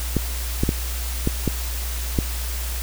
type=clicks; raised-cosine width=3 ms; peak=-6 dBFS; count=6; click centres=0.167 / 0.635 / 0.691 / 1.274 / 1.477 / 2.188 s; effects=added 60 Hz sine -25 dBFS peak until 2.82 s + white hiss -32 dBFS RMS until 2.82 s